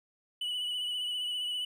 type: tone with vibrato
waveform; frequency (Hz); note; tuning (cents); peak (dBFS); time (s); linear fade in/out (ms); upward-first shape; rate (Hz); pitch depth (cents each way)
triangle; 2960; F#7; 0; -30; 0.41-1.65; 5; sine; 15; 31
effects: none